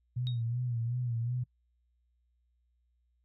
sine tone with vibrato, 120 Hz, B2, 49 cents flat, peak -30 dBFS, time 0.16-1.44 s, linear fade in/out 10 ms, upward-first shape sine, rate 2.7 Hz, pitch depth 75 cents each way
sine tone with exponential decay, 3764 Hz, A#7, 16 cents sharp, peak -36 dBFS, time 0.27-0.42 s, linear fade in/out 0 ms, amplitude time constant 32 ms
effects noise-tail reverb RT60 0.1 s tail -25 dB re dry + added 60 Hz sine -70 dBFS peak until 3.24 s

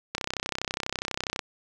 click train, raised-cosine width 0.2 ms, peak -11 dBFS, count 41, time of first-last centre 0.15-1.392 s, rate 32.2 Hz, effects none

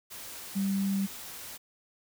sine tone in noise, 196 Hz, G3, in tune, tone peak -26 dBFS, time 0.55-1.07 s, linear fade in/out 20 ms, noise white, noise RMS -43 dBFS, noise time 0.1-1.58 s, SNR +14 dB, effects none

